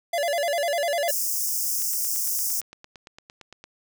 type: tone with vibrato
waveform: square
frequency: 627 Hz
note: D#5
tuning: 13 cents sharp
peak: -23 dBFS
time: 0.13-1.11 s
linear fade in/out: 5 ms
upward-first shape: square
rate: 10 Hz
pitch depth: 150 cents each way
type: high-pass noise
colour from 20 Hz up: white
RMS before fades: -26 dBFS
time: 1.08-2.61 s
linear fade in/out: 10 ms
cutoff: 5100 Hz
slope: 96 dB/octave
type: click train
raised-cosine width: 0.2 ms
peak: -26 dBFS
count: 17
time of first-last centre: 1.82-3.64 s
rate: 8.79 Hz
effects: none